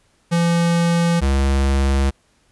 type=tone pair in turn; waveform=square; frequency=170.1 / 68.13 Hz; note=F3 / C#2; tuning=-45 / -29 cents; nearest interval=octave + major third; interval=1584 cents; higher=first; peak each=-15 / -15 dBFS; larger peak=neither; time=0.31-1.21 / 1.21-2.11 s; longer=neither; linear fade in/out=20 ms; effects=pink hiss -60 dBFS RMS until 2.51 s + resampled to 24000 Hz